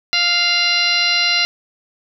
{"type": "harmonic tone with a mistuned harmonic", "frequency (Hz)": 698.5, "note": "F5", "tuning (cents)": 0, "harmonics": [1, 2, 3, 4, 5, 6, 7, 8], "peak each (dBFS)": [-30, -25, -20, -19, -28, -18, -23, -27], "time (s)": [0.13, 1.45], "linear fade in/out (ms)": 0, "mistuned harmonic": 6, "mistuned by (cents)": -44, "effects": []}